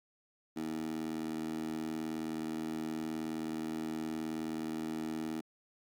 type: tone with high-pass filter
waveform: 15% pulse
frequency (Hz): 79.1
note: D#2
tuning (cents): +29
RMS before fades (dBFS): -38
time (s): 0.56-5.41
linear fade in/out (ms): 10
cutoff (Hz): 280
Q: 3.8
effects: Opus 48 kbps